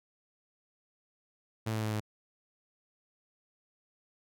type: tone with pitch steps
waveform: sawtooth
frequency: 110.8 / 109.46 / 108.14 / 106.84 Hz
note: A2 / A2 / A2 / G#2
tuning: +13 / -9 / -30 / +50 cents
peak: -27 dBFS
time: 1.66-2.004 s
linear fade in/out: 10 ms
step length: 86 ms
effects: none